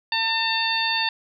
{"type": "harmonic tone", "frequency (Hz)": 901, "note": "A5", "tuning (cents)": 41, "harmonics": [1, 2, 3, 4, 5], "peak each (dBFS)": [-27, -27, -27, -27, -27], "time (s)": [0.12, 1.09], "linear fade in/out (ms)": 2, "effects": []}